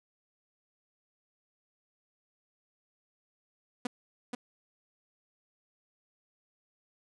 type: tone with echo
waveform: sawtooth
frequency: 246 Hz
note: B3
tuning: 7 cents flat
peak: -26 dBFS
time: 3.85-3.87 s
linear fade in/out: 5 ms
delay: 480 ms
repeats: 1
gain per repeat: -4 dB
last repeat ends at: 4.35 s
effects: resampled to 24000 Hz